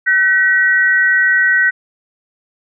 sine tone pair together, 1516.8 / 1911 Hz, F#6 / A#6, +43 / +43 cents, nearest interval major third, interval 400 cents, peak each -12 dBFS, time 0.06-1.71 s, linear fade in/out 20 ms, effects none

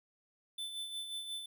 square tone with tremolo, 3520 Hz, A7, in tune, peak -38 dBFS, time 0.58-1.46 s, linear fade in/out 5 ms, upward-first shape sine, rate 5.6 Hz, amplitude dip 50%, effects none

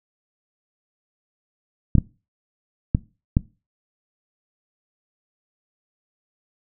clicks, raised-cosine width 5 ms, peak -3 dBFS, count 4, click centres 1.953 / 1.983 / 2.949 / 3.369 s, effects noise-tail reverb RT60 0.3 s tail -21 dB re dry

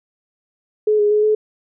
sine tone with pitch steps, 425.9 / 415.4 / 422.3 / 428.5 Hz, G#4 / G#4 / G#4 / A4, +44 / 0 / +29 / -46 cents, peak -12 dBFS, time 0.87-1.35 s, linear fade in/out 5 ms, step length 120 ms, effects none

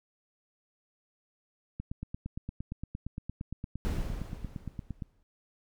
click train, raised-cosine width 5 ms, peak -24 dBFS, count 29, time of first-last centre 1.8-5.022 s, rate 8.69 Hz
brown noise with exponential decay, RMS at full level -29 dBFS, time 3.85-5.23 s, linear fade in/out 0 ms, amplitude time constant 300 ms
effects none

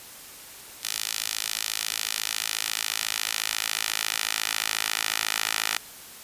10% pulse tone with high-pass filter sweep, 54.1 Hz, A1, 29 cents flat, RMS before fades -29 dBFS, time 0.83-5.78 s, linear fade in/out 5 ms, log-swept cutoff 3700 to 1900 Hz, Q 0.77, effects white hiss -44 dBFS RMS until 6.23 s + resampled to 32000 Hz

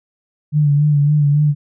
sine tone with vibrato, 146.83 Hz, D3, in tune, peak -10 dBFS, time 0.52-1.55 s, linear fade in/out 50 ms, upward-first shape sine, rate 3.6 Hz, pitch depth 44 cents each way, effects none

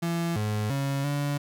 35% pulse tone with pitch steps, 168.9 / 106.1 / 138.3 / 143.8 Hz, E3 / G#2 / C#3 / D3, +42 / +38 / -4 / -36 cents, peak -24 dBFS, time 0.02-1.38 s, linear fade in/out 10 ms, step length 340 ms, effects none

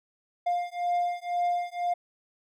triangle beating tone pair, 703 / 705 Hz, F5 / F5, +11 / +16 cents, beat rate 2 Hz, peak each -27 / -27 dBFS, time 0.46-1.94 s, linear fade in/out 10 ms, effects none

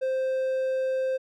triangle tone, 523.3 Hz, C5, in tune, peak -22 dBFS, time 0.01-1.18 s, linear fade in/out 20 ms, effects none

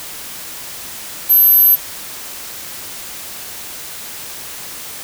sine tone, 12410 Hz, G9, 19 cents flat, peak -5 dBFS, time 1.29-1.76 s, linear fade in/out 20 ms, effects tanh soft clip ceiling -4 dBFS + white hiss -30 dBFS RMS until 5.03 s

